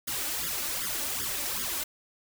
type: noise with flanger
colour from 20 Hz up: white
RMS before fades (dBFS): -32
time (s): 0.07-1.84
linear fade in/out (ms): 10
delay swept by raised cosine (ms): 0.58 to 3.48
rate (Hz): 2.6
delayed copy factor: +1
effects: none